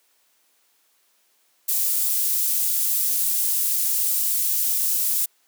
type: high-pass noise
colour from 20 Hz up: pink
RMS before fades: -22 dBFS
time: 1.68-5.26 s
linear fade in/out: 10 ms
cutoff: 12000 Hz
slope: 12 dB/octave
effects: white hiss -64 dBFS RMS until 5.47 s + high-pass 300 Hz 12 dB/octave